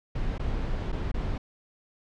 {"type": "noise with dropouts", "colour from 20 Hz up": "brown", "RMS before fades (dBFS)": -29, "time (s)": [0.15, 1.38], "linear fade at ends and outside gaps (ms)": 5, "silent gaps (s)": [[0.381, 0.395], [0.92, 0.926], [1.117, 1.141]], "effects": ["low-pass 4000 Hz 12 dB/octave"]}